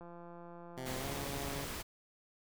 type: click train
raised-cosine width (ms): 1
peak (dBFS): -38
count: 217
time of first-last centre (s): 0.01-1.266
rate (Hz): 172
type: tone with pitch glide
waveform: 10% pulse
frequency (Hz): 129.4 to 139.49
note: C3 to C#3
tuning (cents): -19 to +11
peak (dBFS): -33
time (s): 0.77-1.65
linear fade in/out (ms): 5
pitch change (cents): +130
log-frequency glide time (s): 0.98-1.07
type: noise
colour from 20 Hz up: pink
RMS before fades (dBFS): -42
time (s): 0.85-1.83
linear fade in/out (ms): 20
effects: none